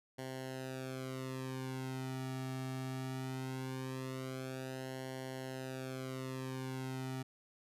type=tone with flanger; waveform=sawtooth; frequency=130.81 Hz; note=C3; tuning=in tune; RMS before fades=-42 dBFS; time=0.18-7.23 s; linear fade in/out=10 ms; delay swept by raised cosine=0.8 to 2 ms; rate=0.2 Hz; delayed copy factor=-0.95; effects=resampled to 32000 Hz